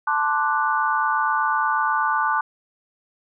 sine chord, D dominant seventh, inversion second, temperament equal, 880 / 1046.5 / 1174.7 / 1480 Hz, A5 / C6 / D6 / F#6, 0 / 0 / 0 / 0 cents, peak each -23 / -27 / -23 / -24 dBFS, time 0.07-2.41 s, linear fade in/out 5 ms, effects none

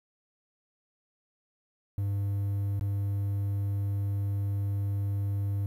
triangle tone with dropouts, 100 Hz, G2, 35 cents sharp, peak -25 dBFS, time 1.98-5.66 s, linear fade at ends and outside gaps 0 ms, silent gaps 2.795-2.811 s, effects 10-bit

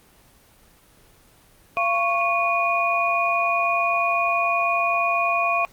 sine tone cluster, 687 / 1107 / 2458 Hz, F5 / C#6 / D#7, -29 / -3 / -22 cents, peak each -23 dBFS, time 1.77-5.65 s, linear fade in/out 0 ms, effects pink hiss -54 dBFS RMS until 5.72 s + Opus 24 kbps

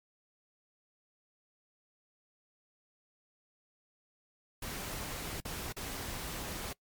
pink noise with dropouts, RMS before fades -40 dBFS, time 4.62-6.73 s, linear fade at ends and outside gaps 5 ms, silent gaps 5.404-5.451 / 5.725-5.765 s, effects noise-tail reverb RT60 0.1 s tail -22 dB re dry + MP3 96 kbps

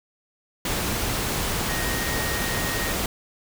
sine tone in noise, 1868 Hz, A#6, 3 cents sharp, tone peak -31 dBFS, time 1.69-2.92 s, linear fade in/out 2 ms, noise pink, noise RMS -26 dBFS, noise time 0.65-3.06 s, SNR -8 dB, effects none

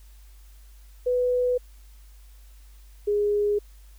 sine tone pair in turn, 496.2 / 413.1 Hz, B4 / G#4, +8 / -9 cents, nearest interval minor third, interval 317 cents, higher first, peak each -20 dBFS, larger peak neither, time 1.06-1.58 / 3.07-3.59 s, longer neither, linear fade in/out 10 ms, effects added 50 Hz sine -46 dBFS peak until 3.98 s + white hiss -60 dBFS RMS until 3.98 s

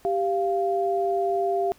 sine tone pair together, 392.5 / 694.2 Hz, G4 / F5, +2 / -11 cents, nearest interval minor seventh, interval 987 cents, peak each -24 dBFS, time 0.05-1.72 s, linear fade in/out 0 ms, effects pink hiss -56 dBFS RMS until 1.78 s

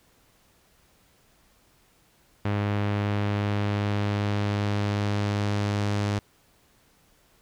sawtooth tone with low-pass filter sweep, 102.6 Hz, G#2, 21 cents flat, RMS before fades -26 dBFS, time 2.45-6.19 s, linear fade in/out 5 ms, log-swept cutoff 2600 to 6200 Hz, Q 0.95, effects pink hiss -62 dBFS RMS until 7.41 s

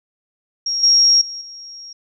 sine tone with level steps, 5588 Hz, F8, in tune, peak -18 / -9 / -27 / -33 dBFS, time 0.66-1.93 s, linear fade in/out 5 ms, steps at 0.83 / 1.21 / 1.41 s, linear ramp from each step 5 ms, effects none

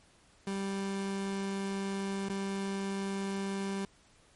30% pulse tone with dropouts, 196 Hz, G3, in tune, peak -30 dBFS, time 0.47-3.85 s, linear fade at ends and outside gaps 2 ms, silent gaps 2.287-2.297 s, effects pink hiss -63 dBFS RMS until 4.35 s + MP3 48 kbps

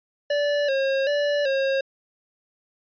square tone with vibrato, 560 Hz, C#5, 18 cents sharp, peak -21 dBFS, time 0.3-1.81 s, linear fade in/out 5 ms, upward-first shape square, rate 1.3 Hz, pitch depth 63 cents each way, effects resampled to 11025 Hz

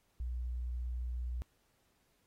sine tone, 60.9 Hz, B1, 24 cents flat, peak -35 dBFS, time 0.2-1.42 s, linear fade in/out 0 ms, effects pink hiss -75 dBFS RMS until 2.26 s + AAC 48 kbps

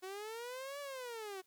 sawtooth linear two-way sweep, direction up then down, 366.6 to 578 to 366.6 Hz, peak -39 dBFS, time 0.02-1.42 s, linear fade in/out 20 ms, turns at 0.8 s, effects white hiss -74 dBFS RMS until 1.46 s

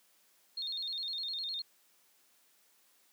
sine tone with vibrato, 3951 Hz, B7, in tune, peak -35 dBFS, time 0.57-1.62 s, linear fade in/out 5 ms, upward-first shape square, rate 9.8 Hz, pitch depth 130 cents each way, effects white hiss -68 dBFS RMS until 3.12 s + high-pass 200 Hz 12 dB/octave

